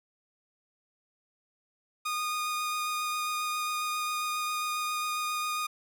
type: tone with vibrato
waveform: sawtooth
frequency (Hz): 1229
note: D#6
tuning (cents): -22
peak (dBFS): -26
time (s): 2.05-5.67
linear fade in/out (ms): 10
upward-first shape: triangle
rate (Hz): 7.4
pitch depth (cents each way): 9
effects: none